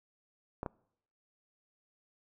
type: clicks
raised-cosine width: 1 ms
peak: -22 dBFS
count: 2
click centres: 0.631 / 0.662 s
effects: noise-tail reverb RT60 0.7 s tail -24 dB re dry